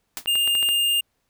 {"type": "noise with exponential decay", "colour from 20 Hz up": "white", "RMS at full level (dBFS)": -27, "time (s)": [0.17, 0.27], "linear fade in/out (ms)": 0, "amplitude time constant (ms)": 20}
{"type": "clicks", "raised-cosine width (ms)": 0.3, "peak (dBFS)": -17, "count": 6, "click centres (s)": [0.259, 0.355, 0.476, 0.552, 0.628, 0.689]}
{"type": "tone", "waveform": "square", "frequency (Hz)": 2812, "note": "F7", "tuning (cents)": 11, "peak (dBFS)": -19, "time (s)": [0.27, 1.01], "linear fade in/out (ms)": 10}
{"effects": ["pink hiss -72 dBFS RMS until 1.29 s"]}